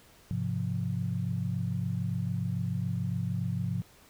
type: chord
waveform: sine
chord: F minor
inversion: first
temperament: equal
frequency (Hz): 103.83 / 130.81 / 174.61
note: Ab2 / C3 / F3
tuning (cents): 0 / 0 / 0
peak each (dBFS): -33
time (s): 0.31-3.82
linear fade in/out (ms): 0
effects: pink hiss -58 dBFS RMS until 4.09 s